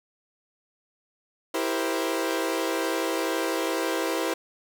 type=chord; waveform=sawtooth; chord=C dominant seventh; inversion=first; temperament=equal with one note detuned; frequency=329.6 / 392 / 471.3 / 523.3 Hz; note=E4 / G4 / Bb4 / C5; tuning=0 / 0 / +19 / 0 cents; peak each=-25 / -28 / -28 / -27 dBFS; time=1.54-4.34 s; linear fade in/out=5 ms; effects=none